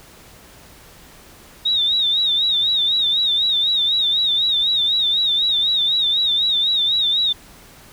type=tone with vibrato; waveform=sine; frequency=3710 Hz; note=A#7; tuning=9 cents flat; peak=-15 dBFS; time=1.65-7.33 s; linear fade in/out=10 ms; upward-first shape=sine; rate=4 Hz; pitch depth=93 cents each way; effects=pink hiss -45 dBFS RMS until 7.92 s